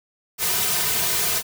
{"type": "noise with comb filter", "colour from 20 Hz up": "white", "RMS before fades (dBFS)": -22, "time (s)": [0.38, 1.43], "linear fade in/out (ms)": 50, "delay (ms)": 3.6, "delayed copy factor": -0.95, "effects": []}